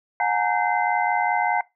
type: tone cluster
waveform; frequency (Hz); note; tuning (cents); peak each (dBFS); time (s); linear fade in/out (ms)
sine; 724 / 833 / 918 / 1537 / 2063; F#5 / G#5 / A#5 / G6 / C7; -38 / +5 / -27 / -35 / -25; -24 / -24 / -25 / -30 / -27; 0.2-1.61; 2
effects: noise-tail reverb RT60 0.2 s tail -21 dB re dry